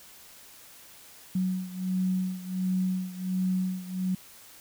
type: beating tone pair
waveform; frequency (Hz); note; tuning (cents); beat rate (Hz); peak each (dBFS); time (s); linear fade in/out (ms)
sine; 185 / 186.4; F#3 / F#3; 0 / +13; 1.4; -28 / -31; 1.35-4.15; 5
effects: white hiss -51 dBFS RMS until 4.6 s